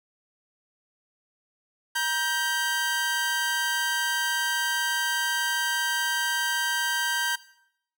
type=tone pair together; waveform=sawtooth; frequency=949.8 / 1568 Hz; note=A#5 / G6; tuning=+32 / 0 cents; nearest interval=major sixth; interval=868 cents; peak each=-26 / -22 dBFS; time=1.95-7.36 s; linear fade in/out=10 ms; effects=noise-tail reverb RT60 0.7 s tail -18 dB re dry